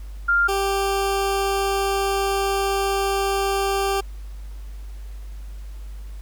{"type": "tone pair in turn", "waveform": ["sine", "20% pulse"], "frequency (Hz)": [1396.9, 392.8], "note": ["F6", "G4"], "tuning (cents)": [0, 4], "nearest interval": "octave + minor seventh", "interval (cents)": 2196, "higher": "first", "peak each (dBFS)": [-15, -15], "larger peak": "neither", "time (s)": [[0.28, 0.48], [0.48, 4.01]], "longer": "second", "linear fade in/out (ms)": 10, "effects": ["added 50 Hz sine -32 dBFS peak until 6.21 s", "pink hiss -53 dBFS RMS until 6.21 s"]}